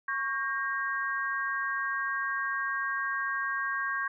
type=chord; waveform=sine; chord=G diminished; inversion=second; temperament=equal with one note detuned; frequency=1108.7 / 1604.6 / 1864.7 Hz; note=Db6 / G6 / Bb6; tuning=0 / +40 / 0 cents; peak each=-33 / -31 / -37 dBFS; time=0.08-4.08 s; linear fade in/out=5 ms; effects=none